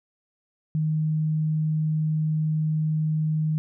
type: tone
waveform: sine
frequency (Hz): 155.56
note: D#3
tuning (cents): 0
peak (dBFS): -21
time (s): 0.75-3.58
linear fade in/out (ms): 0
effects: none